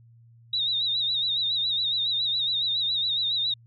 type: tone with vibrato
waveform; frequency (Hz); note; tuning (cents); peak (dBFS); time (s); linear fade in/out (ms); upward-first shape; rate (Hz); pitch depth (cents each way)
sine; 3790; A#7; +28; -23; 0.53-3.54; 5; sine; 7.2; 79
effects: added 116 Hz sine -51 dBFS peak until 3.66 s